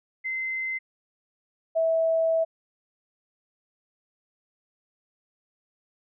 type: tone pair in turn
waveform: sine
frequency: 2066 / 652.2 Hz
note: C7 / E5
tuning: -22 / -19 cents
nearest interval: octave + minor sixth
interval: 1997 cents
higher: first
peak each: -27 / -20 dBFS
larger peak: second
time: 0.24-0.79 / 1.75-2.45 s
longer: second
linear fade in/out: 20 ms
effects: none